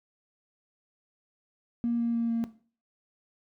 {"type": "tone with pitch steps", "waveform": "triangle", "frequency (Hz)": [235.7, 233.9, 232.2, 230.4], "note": ["A#3", "A#3", "A#3", "A#3"], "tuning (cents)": [19, 6, -7, -20], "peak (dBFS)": -21, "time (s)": [1.84, 2.44], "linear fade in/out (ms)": 0, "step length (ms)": 150, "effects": ["noise-tail reverb RT60 0.4 s tail -17 dB re dry", "tanh soft clip ceiling -23 dBFS"]}